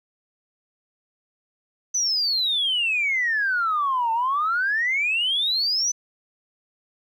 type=exponential two-way sweep; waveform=sine; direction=down then up; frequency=6100 to 889 to 6100 Hz; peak=-19 dBFS; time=1.94-5.92 s; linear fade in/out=10 ms; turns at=4.12 s; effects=tanh soft clip ceiling -15 dBFS + 10-bit